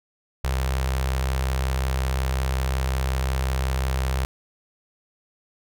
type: tone with notch filter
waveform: sawtooth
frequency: 65.5 Hz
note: C2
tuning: 2 cents sharp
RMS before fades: -24 dBFS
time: 0.44-4.25 s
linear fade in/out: 0 ms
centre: 260 Hz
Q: 0.71
effects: none